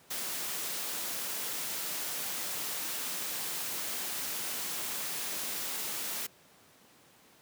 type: noise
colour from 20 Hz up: white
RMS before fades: -36 dBFS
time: 0.1-6.27 s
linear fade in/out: 10 ms
effects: pink hiss -60 dBFS RMS until 7.41 s + high-pass 150 Hz 12 dB/octave